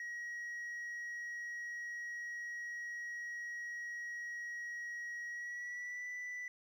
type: tone with pitch glide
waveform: sine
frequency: 1902 to 1978.2 Hz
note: A#6 to B6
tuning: +34 to +2 cents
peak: -38 dBFS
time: 0-6.48 s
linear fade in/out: 2 ms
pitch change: +68 cents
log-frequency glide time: 5.29-6.08 s
effects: tanh soft clip ceiling -40 dBFS + 12-bit